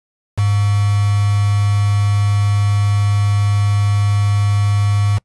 sine tone with quantisation, 102.1 Hz, G#2, 29 cents flat, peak -12 dBFS, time 0.37-5.19 s, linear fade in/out 20 ms, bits 4, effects noise-tail reverb RT60 0.1 s tail -23 dB re dry + resampled to 24000 Hz

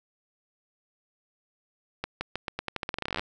accelerating click train, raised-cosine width 0.3 ms, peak -14 dBFS, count 21, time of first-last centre 2.04-3.195 s, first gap 170 ms, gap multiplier 0.86, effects none

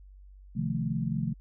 sine chord, F dominant seventh, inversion second, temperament equal, 130.81 / 155.56 / 174.61 / 220 Hz, C3 / Eb3 / F3 / A3, 0 / 0 / 0 / 0 cents, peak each -33 dBFS, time 0.55-1.34 s, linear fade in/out 20 ms, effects added 48 Hz sine -48 dBFS peak until 1.4 s

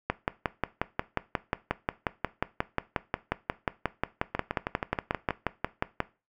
two click trains, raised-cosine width 0.5 ms, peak -13 / -10 dBFS, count 7 / 34, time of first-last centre 4.35-5.307 / 0.1-6.003 s, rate 6.27 / 5.59 Hz, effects noise-tail reverb RT60 0.3 s tail -18 dB re dry

